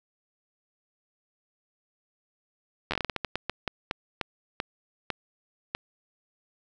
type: slowing click train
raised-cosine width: 0.3 ms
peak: -12 dBFS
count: 18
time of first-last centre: 2.91-5.75 s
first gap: 11 ms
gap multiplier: 1.29
effects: none